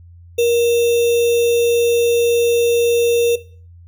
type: tone with sample-and-hold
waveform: sine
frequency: 471.8 Hz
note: A#4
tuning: 21 cents sharp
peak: -11 dBFS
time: 0.38-3.36 s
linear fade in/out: 10 ms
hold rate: 3150 Hz
effects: noise-tail reverb RT60 0.4 s tail -17 dB re dry + added 86 Hz sine -39 dBFS peak until 3.87 s

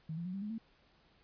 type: tone with pitch steps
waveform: sine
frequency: 159 / 170.41 / 182.64 / 195.75 / 209.8 / 224.9 Hz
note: D#3 / F3 / F#3 / G3 / G#3 / A3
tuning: +38 / -42 / -22 / -2 / +18 / +38 cents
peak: -37 dBFS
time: 0.09-0.582 s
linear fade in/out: 5 ms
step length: 82 ms
effects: pink hiss -68 dBFS RMS until 1.23 s + resampled to 11025 Hz

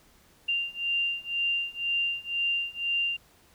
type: beating tone pair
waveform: sine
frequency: 2785 / 2787 Hz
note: F7 / F7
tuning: -5 / -4 cents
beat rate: 2 Hz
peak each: -30 / -29 dBFS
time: 0.48-3.17 s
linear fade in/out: 10 ms
effects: pink hiss -60 dBFS RMS until 3.54 s

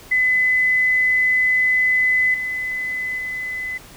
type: tone with level steps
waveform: sine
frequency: 2015 Hz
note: B6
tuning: 34 cents sharp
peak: -14 / -22 / -24 dBFS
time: 0.11-3.78 s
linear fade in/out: 10 ms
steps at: 2.34 / 3.18 s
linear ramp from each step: 2 ms
effects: pink hiss -43 dBFS RMS until 3.96 s

